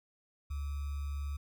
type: tone with sample-and-hold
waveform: sine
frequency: 71.3 Hz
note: C#2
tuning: 49 cents sharp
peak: -34 dBFS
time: 0.5-1.37 s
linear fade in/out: 10 ms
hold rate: 1225 Hz
effects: none